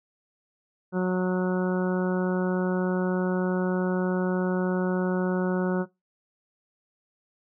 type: harmonic tone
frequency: 183.3 Hz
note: F#3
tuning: 16 cents flat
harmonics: 1 / 2 / 3 / 4 / 5 / 6 / 7 / 8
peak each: -24 / -28 / -32 / -40 / -38 / -44 / -41 / -38 dBFS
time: 0.92-5.86 s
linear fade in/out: 50 ms
effects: noise-tail reverb RT60 0.2 s tail -21 dB re dry